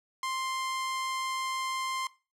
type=tone; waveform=sawtooth; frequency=1049 Hz; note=C6; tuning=4 cents sharp; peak=-27 dBFS; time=0.23-2.07 s; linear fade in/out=2 ms; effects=noise-tail reverb RT60 0.3 s tail -18 dB re dry + low-pass 10000 Hz 12 dB/octave